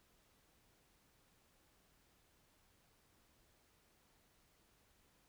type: silence
effects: pink hiss -73 dBFS RMS until 5.28 s